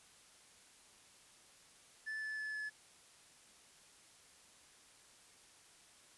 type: tone with pitch steps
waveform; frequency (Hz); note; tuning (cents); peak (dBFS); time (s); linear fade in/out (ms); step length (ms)
triangle; 1748 / 1737.9 / 1727.9 / 1718; A6 / A6 / A6 / A6; -12 / -22 / -32 / -42; -38; 2.06-2.7; 20; 160
effects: white hiss -63 dBFS RMS until 6.17 s + resampled to 24000 Hz